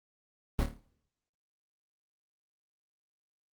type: noise with echo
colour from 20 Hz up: brown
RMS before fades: -27 dBFS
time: 0.59-0.63 s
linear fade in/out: 0 ms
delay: 27 ms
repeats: 6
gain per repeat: -6 dB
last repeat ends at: 0.792 s
effects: noise-tail reverb RT60 0.8 s tail -23 dB re dry + Opus 24 kbps